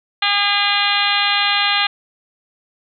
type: harmonic tone with a mistuned harmonic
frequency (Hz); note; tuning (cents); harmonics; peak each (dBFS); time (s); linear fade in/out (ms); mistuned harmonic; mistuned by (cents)
406.3; G#4; -38; 2 / 3 / 4 / 5 / 6 / 7 / 8 / 9 / 10; -23 / -23 / -23 / -23 / -23 / -23 / -23 / -23 / -23; 0.22-1.87; 5; 9; -44
effects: none